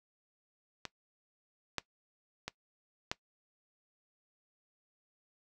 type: clicks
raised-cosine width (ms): 0.2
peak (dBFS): -21 / -15 / -20 / -15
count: 4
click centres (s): 0.853 / 1.783 / 2.48 / 3.115
effects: noise-tail reverb RT60 0.1 s tail -20 dB re dry